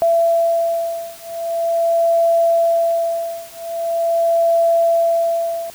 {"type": "beating tone pair", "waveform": "sine", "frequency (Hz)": [671, 671.43], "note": ["E5", "E5"], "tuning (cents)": [31, 32], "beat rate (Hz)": 0.43, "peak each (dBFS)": -17, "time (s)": [0.02, 5.7], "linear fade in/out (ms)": 0, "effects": ["white hiss -40 dBFS RMS until 5.74 s"]}